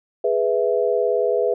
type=chord; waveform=sine; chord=E major; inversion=first; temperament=equal; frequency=415.3 / 493.9 / 659.3 Hz; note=G#4 / B4 / E5; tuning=0 / 0 / 0 cents; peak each=-21 / -20 / -23 dBFS; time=0.24-1.54 s; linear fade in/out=5 ms; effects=none